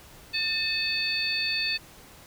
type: harmonic tone with a mistuned harmonic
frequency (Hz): 895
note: A5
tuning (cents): +29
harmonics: 2 / 3 / 4 / 5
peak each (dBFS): -35 / -29 / -35 / -28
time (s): 0.33-1.78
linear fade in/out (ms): 20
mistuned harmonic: 3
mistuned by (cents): -70
effects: pink hiss -50 dBFS RMS until 2.26 s